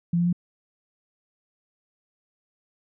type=tone with pitch steps; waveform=sine; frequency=171.3 / 173.4 / 175.8 Hz; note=F3 / F3 / F3; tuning=-33 / -12 / +12 cents; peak=-19 dBFS; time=0.13-0.328 s; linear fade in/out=5 ms; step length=66 ms; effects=none